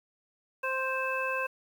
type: harmonic tone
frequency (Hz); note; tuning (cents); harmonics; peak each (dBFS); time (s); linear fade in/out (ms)
524; C5; +2; 1 / 2 / 3 / 5; -34 / -34 / -34 / -34; 0.63-1.47; 10
effects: 9-bit

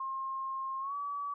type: tone with pitch glide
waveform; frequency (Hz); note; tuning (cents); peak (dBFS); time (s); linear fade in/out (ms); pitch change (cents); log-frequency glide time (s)
sine; 1067 to 1143.6; C6 to D6; +34 to -46; -34; 0-1.34; 5; +120; 0.8-0.95
effects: none

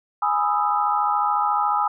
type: chord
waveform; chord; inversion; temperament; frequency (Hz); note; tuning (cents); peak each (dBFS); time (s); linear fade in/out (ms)
sine; E major seventh; first; equal; 830.6 / 987.8 / 1244.5 / 1318.5; G#5 / B5 / D#6 / E6; 0 / 0 / 0 / 0; -22 / -26 / -23 / -26; 0.22-1.88; 5
effects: none

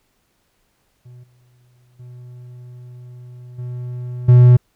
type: tone with level steps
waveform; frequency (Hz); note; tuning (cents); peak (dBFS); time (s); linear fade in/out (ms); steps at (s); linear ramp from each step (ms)
triangle; 123.47; B2; 0; -36 / -50 / -33 / -23 / -3; 1.05-4.57; 10; 1.23 / 1.99 / 3.58 / 4.28; 10
effects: pink hiss -65 dBFS RMS until 4.75 s

